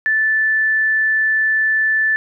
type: tone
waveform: sine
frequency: 1755 Hz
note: A6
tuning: 5 cents flat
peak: -13 dBFS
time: 0.06-2.16 s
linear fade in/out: 0 ms
effects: none